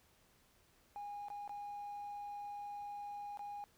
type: tone with dropouts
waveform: triangle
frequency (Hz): 819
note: G#5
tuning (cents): -24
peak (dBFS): -40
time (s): 0.96-3.64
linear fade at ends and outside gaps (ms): 0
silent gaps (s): 1.284-1.302 / 1.477-1.494 / 3.373-3.393
effects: tanh soft clip ceiling -39 dBFS + pink hiss -70 dBFS RMS until 3.77 s